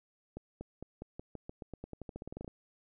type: accelerating click train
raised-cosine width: 2 ms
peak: -29 dBFS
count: 21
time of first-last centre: 0.37-2.478 s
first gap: 240 ms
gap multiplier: 0.9
effects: none